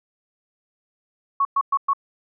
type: tone bursts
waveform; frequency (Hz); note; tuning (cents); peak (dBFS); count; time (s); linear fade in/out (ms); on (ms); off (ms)
sine; 1108.7; C#6; 0; -16; 4; 1.4-1.934; 5; 51; 110
effects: none